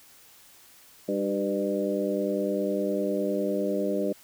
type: harmonic tone with a mistuned harmonic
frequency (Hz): 99.9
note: G2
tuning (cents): +33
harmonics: 2 / 3 / 4 / 5 / 6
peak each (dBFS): -31 / -31 / -31 / -31 / -31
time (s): 1.08-4.13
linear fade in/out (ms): 10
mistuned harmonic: 4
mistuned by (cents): -44
effects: white hiss -54 dBFS RMS until 4.23 s